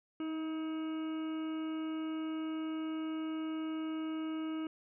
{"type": "harmonic tone with a mistuned harmonic", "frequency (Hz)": 318.6, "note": "D#4", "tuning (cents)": 41, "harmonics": [1, 2, 3, 4, 5, 7, 8, 9], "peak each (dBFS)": [-35, -52, -56, -50, -58, -57, -64, -55], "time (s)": [0.2, 4.67], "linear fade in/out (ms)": 2, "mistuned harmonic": 1, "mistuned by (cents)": -18, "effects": []}